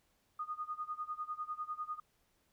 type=tone with tremolo; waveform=sine; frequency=1232 Hz; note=D#6; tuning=17 cents flat; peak=-35 dBFS; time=0.39-2 s; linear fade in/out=5 ms; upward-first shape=sine; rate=10 Hz; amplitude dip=90%; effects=pink hiss -75 dBFS RMS until 2.52 s